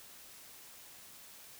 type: silence
effects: white hiss -54 dBFS RMS until 1.59 s